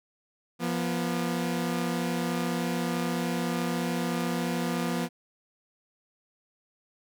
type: tone pair together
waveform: sawtooth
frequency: 172.62 / 242 Hz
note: F3 / B3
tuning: -20 / -35 cents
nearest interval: tritone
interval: 585 cents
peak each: -26 dBFS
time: 0.59-5.09 s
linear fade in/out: 50 ms
effects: none